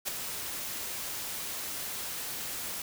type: noise with ADSR envelope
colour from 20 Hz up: white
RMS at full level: -30 dBFS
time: 0.05-2.82 s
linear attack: 32 ms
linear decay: 7 ms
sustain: -7 dB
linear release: 3 ms
effects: none